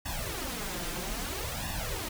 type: noise with flanger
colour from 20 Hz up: pink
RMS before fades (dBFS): -35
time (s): 0.05-2.09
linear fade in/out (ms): 10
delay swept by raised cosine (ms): 1.1 to 5.8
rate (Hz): 0.61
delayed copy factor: +0.9
effects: none